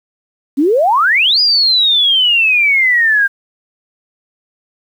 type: exponential two-way sweep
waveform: sine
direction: up then down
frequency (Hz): 259.9 to 4973 to 1581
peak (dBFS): -8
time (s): 0.57-3.28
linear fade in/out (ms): 20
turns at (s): 1.4
effects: 7-bit